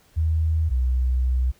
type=tone pair in turn; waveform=sine; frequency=79.9 / 63.18 Hz; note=D#2 / B1; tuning=+47 / +40 cents; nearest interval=major third; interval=407 cents; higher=first; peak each=-18 dBFS; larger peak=neither; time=0.16-0.7 / 0.7-1.52 s; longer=second; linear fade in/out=20 ms; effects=pink hiss -58 dBFS RMS until 1.59 s